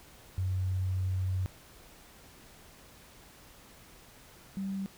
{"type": "tone pair in turn", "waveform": "sine", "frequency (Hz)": [93.3, 194.19], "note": ["F#2", "G3"], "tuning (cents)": [15, -16], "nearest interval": "octave + minor second", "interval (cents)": 1269, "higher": "second", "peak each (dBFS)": [-28, -32], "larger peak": "first", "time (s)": [[0.38, 1.46], [4.57, 4.86]], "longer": "first", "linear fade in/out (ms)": 0, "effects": ["pink hiss -55 dBFS RMS until 4.97 s"]}